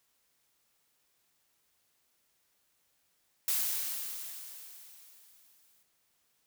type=noise with exponential decay; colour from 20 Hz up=blue; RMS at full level=-29 dBFS; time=3.48-5.83 s; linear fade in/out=2 ms; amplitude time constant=510 ms; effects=white hiss -74 dBFS RMS until 6.46 s